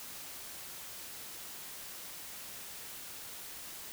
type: silence
effects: white hiss -46 dBFS RMS until 3.92 s